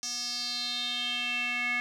square tone with band-pass filter sweep, 243.1 Hz, B3, 27 cents flat, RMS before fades -32 dBFS, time 0.03-1.8 s, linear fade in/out 0 ms, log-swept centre 5800 to 2100 Hz, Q 5.8, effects none

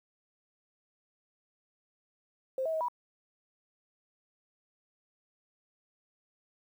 sine tone with pitch steps, 525 / 645 / 636 / 974 Hz, C5 / E5 / D#5 / B5, +6 / -38 / +38 / -24 cents, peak -29 dBFS, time 2.58-2.884 s, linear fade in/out 2 ms, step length 76 ms, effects 10-bit

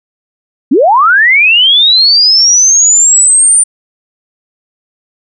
sine linear sweep, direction up, 220 to 9200 Hz, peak -3 dBFS, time 0.71-3.64 s, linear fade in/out 10 ms, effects none

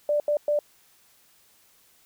sine tone bursts at uneven times, 590 Hz, D5, 8 cents sharp, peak -20 dBFS, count 3, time 0.09-0.2 / 0.28-0.37 / 0.48-0.59 s, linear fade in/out 2 ms, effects white hiss -60 dBFS RMS until 2.05 s

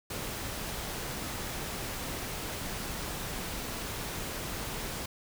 pink noise, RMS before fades -37 dBFS, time 0.1-5.06 s, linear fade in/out 5 ms, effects none

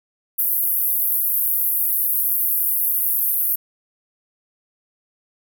pink band-pass noise, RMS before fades -20 dBFS, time 0.38-3.56 s, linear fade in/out 10 ms, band 12000 to 16000 Hz, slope 48 dB/octave, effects none

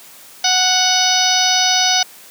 harmonic tone with a mistuned harmonic, 740 Hz, F#5, in tune, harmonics 1 / 2 / 3 / 4 / 5 / 6 / 7 / 8, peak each -19 / -23 / -24 / -21 / -20 / -22 / -19 / -19 dBFS, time 0.44-2.03 s, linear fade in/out 5 ms, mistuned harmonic 7, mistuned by -42 cents, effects white hiss -41 dBFS RMS until 2.3 s + high-pass 150 Hz 12 dB/octave

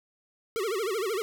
square tone with vibrato, 415.3 Hz, G#4, in tune, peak -28 dBFS, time 0.56-1.22 s, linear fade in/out 0 ms, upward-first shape sine, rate 13 Hz, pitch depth 210 cents each way, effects none

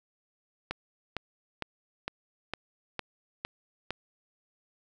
click train, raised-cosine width 0.3 ms, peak -16 dBFS, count 8, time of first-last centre 0.71-3.906 s, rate 2.19 Hz, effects none

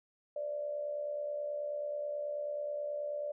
sine tone with amplitude modulation, 587 Hz, D5, 1 cent flat, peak -32 dBFS, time 0.36-3.32 s, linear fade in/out 5 ms, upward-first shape sine, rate 69.3 Hz, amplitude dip 55%, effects none

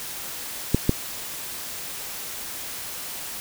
clicks, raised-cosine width 3 ms, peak -4 dBFS, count 2, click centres 0.746 / 0.894 s, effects white hiss -34 dBFS RMS until 3.4 s

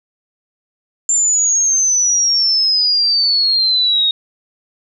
sine exponential sweep, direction down, 7300 to 3729 Hz, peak -11 dBFS, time 1.09-4.11 s, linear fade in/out 2 ms, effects none

